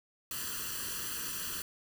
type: noise with comb filter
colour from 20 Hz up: white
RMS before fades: -38 dBFS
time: 0.31-1.62 s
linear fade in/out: 2 ms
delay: 0.67 ms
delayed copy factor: +0.85
effects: none